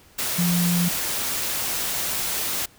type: tone in noise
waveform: sine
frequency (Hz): 174.61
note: F3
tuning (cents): 0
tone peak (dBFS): -19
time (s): 0.38-0.89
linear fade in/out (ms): 10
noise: white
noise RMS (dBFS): -26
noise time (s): 0.18-2.66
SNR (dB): +4
effects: pink hiss -53 dBFS RMS until 2.78 s